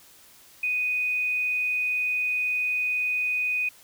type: tone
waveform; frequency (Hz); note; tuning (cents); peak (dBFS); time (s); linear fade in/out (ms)
sine; 2489; D#7; 0; -23; 0.63-3.69; 5
effects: white hiss -53 dBFS RMS until 3.83 s